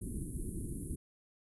pink band-stop noise, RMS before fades -39 dBFS, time 0.01-0.96 s, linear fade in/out 10 ms, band 370 to 10000 Hz, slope 48 dB/octave, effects resampled to 24000 Hz

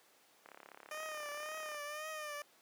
click train, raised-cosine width 0.5 ms, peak -36 dBFS, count 46, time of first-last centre 0.46-1.746 s, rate 35 Hz
15% pulse tone with vibrato, 606 Hz, D#5, 46 cents flat, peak -35 dBFS, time 0.91-2.42 s, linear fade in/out 2 ms, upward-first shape triangle, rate 1.9 Hz, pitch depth 75 cents each way
effects pink hiss -66 dBFS RMS until 2.61 s + high-pass 400 Hz 12 dB/octave

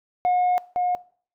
sine tone pair in turn, 722 / 718.8 Hz, F#5 / F5, -43 / +50 cents, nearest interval unison, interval 7 cents, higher first, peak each -15 / -19 dBFS, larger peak first, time 0.25-0.58 / 0.76-0.95 s, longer first, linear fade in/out 0 ms, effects noise-tail reverb RT60 0.5 s tail -22 dB re dry + tanh soft clip ceiling -16 dBFS

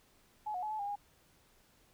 sine tone with pitch steps, 849 / 727 / 853 / 864 / 808 / 817 Hz, G#5 / F#5 / G#5 / A5 / G#5 / G#5, +38 / -31 / +46 / -32 / -48 / -29 cents, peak -35 dBFS, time 0.46-0.958 s, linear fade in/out 10 ms, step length 83 ms, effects pink hiss -67 dBFS RMS until 1.93 s

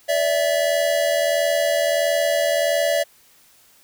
square tone pair together, 577.8 / 659.3 Hz, D5 / E5, -28 / 0 cents, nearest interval major second, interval 228 cents, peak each -21 dBFS, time 0.08-3.04 s, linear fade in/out 20 ms, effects white hiss -54 dBFS RMS until 3.83 s

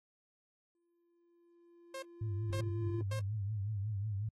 triangle tone with exponential growth, 343.2 Hz, F4, 30 cents flat, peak -35 dBFS, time 0.75-3.01 s, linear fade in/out 1 ms, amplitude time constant 490 ms
sawtooth tone bursts, 533 Hz, C5, 32 cents sharp, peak -37 dBFS, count 3, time 1.94-3.195 s, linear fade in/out 5 ms, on 85 ms, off 500 ms
sine tone with vibrato, 103.3 Hz, G#2, 9 cents flat, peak -34 dBFS, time 2.21-4.29 s, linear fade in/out 5 ms, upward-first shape triangle, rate 5.5 Hz, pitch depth 130 cents each way
effects AAC 32 kbps

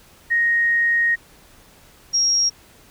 sine tone pair in turn, 1869 / 5601 Hz, A#6 / F8, +4 / +4 cents, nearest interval octave + perfect fifth, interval 1900 cents, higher second, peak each -15 dBFS, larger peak neither, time 0.3-1.16 / 2.13-2.5 s, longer first, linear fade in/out 20 ms, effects pink hiss -50 dBFS RMS until 2.9 s

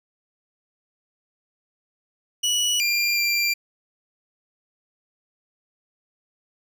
25% pulse tone with pitch steps, 2937 / 2389 / 2372 Hz, F#7 / D7 / D7, -13 / +29 / +17 cents, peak -16 dBFS, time 2.43-3.54 s, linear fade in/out 10 ms, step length 370 ms, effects none

